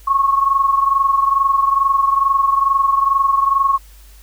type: tone pair together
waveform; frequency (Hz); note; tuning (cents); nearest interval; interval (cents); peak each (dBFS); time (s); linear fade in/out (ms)
sine; 1093.7 / 1116; C#6 / C#6; -24 / +11; unison; 35; -13 / -18; 0.07-3.78; 10
effects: added 50 Hz sine -40 dBFS peak until 4.22 s + white hiss -49 dBFS RMS until 4.22 s